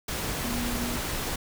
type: tone in noise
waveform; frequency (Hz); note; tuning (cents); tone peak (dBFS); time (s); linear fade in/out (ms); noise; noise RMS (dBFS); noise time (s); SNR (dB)
sine; 240; B3; -49; -32; 0.44-0.97; 5; pink; -31; 0.08-1.36; -4
effects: none